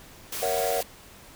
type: noise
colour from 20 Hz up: white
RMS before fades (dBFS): -33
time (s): 0.32-0.83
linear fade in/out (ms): 5
type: chord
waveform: triangle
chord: F# dominant seventh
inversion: first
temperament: equal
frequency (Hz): 466.2 / 554.4 / 659.3 / 740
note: A#4 / C#5 / E5 / F#5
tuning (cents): 0 / 0 / 0 / 0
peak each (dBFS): -28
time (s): 0.42-0.81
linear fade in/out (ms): 5
effects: pink hiss -49 dBFS RMS until 1.35 s

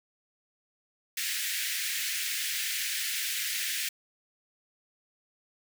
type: high-pass noise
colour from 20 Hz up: pink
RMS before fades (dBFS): -32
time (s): 1.17-3.89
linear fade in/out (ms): 5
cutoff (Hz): 1700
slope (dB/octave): 48
effects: none

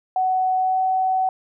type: tone with pitch glide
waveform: sine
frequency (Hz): 747 to 753.1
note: F#5 to F#5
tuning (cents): +16 to +30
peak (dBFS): -17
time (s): 0.16-1.29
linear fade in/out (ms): 2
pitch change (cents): +14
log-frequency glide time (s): 0.58-0.8
effects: none

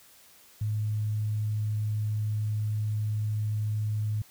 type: tone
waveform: sine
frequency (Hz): 106.7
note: G#2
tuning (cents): +47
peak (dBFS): -26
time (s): 0.61-4.22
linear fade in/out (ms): 5
effects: white hiss -56 dBFS RMS until 4.3 s

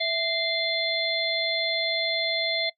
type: harmonic tone with a mistuned harmonic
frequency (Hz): 694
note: F5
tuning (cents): -11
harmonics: 1 / 3 / 5 / 6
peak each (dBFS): -29 / -29 / -29 / -29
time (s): 0-2.7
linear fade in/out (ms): 10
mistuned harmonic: 1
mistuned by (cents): -89
effects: noise-tail reverb RT60 0.1 s tail -21 dB re dry

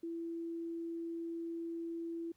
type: tone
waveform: sine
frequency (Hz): 334.1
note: E4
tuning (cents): +23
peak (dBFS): -38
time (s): 0.03-2.32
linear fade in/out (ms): 5
effects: pink hiss -75 dBFS RMS until 2.36 s

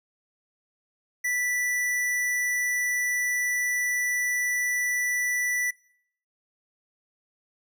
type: tone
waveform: square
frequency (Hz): 1971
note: B6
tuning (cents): -4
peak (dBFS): -25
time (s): 1.24-5.71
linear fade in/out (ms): 10
effects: noise-tail reverb RT60 0.7 s tail -24 dB re dry

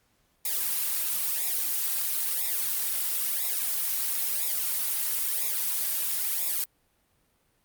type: noise with flanger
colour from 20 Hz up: blue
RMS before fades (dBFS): -28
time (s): 0.45-6.64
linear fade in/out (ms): 2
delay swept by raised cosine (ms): 0.65 to 4.15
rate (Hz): 1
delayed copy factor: -0.9
effects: pink hiss -69 dBFS RMS until 7.64 s + Opus 48 kbps

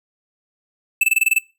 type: tone bursts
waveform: square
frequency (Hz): 2637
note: E7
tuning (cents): 0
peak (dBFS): -12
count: 8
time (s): 1.01-1.386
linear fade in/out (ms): 5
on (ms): 26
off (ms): 24
effects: noise-tail reverb RT60 0.3 s tail -22 dB re dry

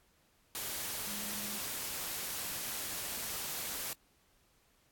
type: tone in noise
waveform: sine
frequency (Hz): 206.8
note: G#3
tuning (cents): -7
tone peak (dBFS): -48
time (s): 1.07-1.58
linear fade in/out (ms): 0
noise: white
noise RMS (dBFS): -39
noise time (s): 0.55-3.93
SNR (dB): -12
effects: pink hiss -70 dBFS RMS until 4.91 s + AAC 64 kbps

